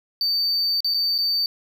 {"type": "tone with dropouts", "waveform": "triangle", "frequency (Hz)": 4589, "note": "D8", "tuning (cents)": -41, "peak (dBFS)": -18, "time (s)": [0.21, 1.46], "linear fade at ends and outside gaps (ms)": 1, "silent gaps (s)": [[0.805, 0.845], [0.939, 0.944], [1.18, 1.186]], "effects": ["10-bit"]}